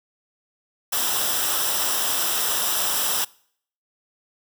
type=noise with comb filter; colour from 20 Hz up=white; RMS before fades=-23 dBFS; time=0.92-3.25 s; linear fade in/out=10 ms; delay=0.45 ms; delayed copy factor=-0.65; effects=noise-tail reverb RT60 0.6 s tail -24 dB re dry